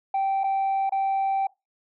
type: tone with dropouts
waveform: sine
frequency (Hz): 779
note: G5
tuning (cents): -11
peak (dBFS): -19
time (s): 0.14-1.47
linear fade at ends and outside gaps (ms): 5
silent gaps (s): 0.436-0.44 / 0.895-0.921
effects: noise-tail reverb RT60 0.2 s tail -21 dB re dry + tanh soft clip ceiling -20 dBFS